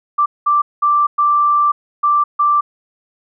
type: tone bursts at uneven times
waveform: sine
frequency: 1174.7 Hz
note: D6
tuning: in tune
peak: -10 dBFS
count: 6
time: 0.18-0.26 / 0.46-0.62 / 0.82-1.07 / 1.18-1.72 / 2.03-2.24 / 2.39-2.61 s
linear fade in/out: 10 ms
effects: none